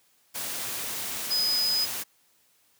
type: tone in noise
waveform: sine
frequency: 5010 Hz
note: D#8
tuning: 11 cents sharp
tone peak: -23 dBFS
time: 1.3-1.86 s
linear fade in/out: 20 ms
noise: white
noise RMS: -33 dBFS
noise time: 0.34-2.04 s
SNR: +7 dB
effects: white hiss -65 dBFS RMS until 2.79 s + high-pass 80 Hz 12 dB/octave